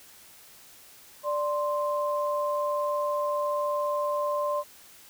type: tone pair together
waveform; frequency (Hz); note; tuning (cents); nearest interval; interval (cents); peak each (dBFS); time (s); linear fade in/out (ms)
sine; 587.8 / 1046.5; D5 / C6; +1 / 0; minor seventh; 999; -27 / -29; 1.23-4.64; 50
effects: white hiss -52 dBFS RMS until 5.09 s